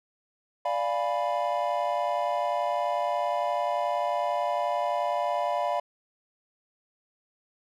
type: chord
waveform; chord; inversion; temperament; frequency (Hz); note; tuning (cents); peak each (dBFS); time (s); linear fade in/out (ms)
triangle; D diminished seventh; none; equal; 587.3 / 698.5 / 830.6 / 987.8; D5 / F5 / Ab5 / Cb6; 0 / 0 / 0 / 0; -28 / -27 / -33 / -29; 0.65-5.8; 5
effects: none